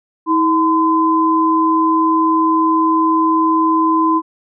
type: tone pair together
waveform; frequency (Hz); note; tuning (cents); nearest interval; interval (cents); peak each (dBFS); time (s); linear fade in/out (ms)
sine; 321.5 / 1020.7; E4 / C6; -43 / -43; octave + minor sixth; 2000; -14 / -13; 0.26-4.22; 50
effects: none